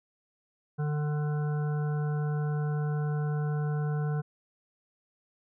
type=harmonic tone; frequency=149.1 Hz; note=D3; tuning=27 cents sharp; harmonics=1 / 3 / 5 / 7 / 9 / 10; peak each=-27 / -39 / -43 / -49 / -49 / -47 dBFS; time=0.78-4.22 s; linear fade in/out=20 ms; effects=none